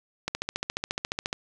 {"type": "click train", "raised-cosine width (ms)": 0.2, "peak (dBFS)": -11, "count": 16, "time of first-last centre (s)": [0.28, 1.329], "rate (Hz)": 14.3, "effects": []}